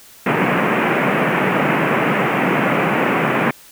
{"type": "band-pass noise", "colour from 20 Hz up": "pink", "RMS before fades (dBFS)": -17, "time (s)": [0.26, 3.51], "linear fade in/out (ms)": 5, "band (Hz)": [140, 2600], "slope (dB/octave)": 48, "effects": ["white hiss -44 dBFS RMS until 3.71 s"]}